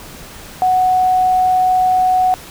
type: tone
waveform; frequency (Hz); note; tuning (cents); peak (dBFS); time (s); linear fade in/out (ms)
sine; 740; F#5; 0; -10; 0.62-2.34; 0
effects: pink hiss -35 dBFS RMS until 2.5 s